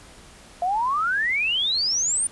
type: exponential sweep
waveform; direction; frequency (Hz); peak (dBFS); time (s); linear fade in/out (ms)
sine; up; 688 to 9400; -20; 0.62-2.27; 2
effects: pink hiss -47 dBFS RMS until 2.31 s + resampled to 24000 Hz